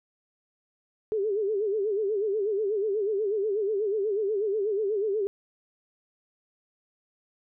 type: tone with vibrato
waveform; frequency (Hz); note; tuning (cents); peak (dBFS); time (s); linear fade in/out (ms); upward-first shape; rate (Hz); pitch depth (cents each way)
sine; 413.7; G#4; -7; -24; 1.12-5.27; 0; sine; 8.2; 120
effects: none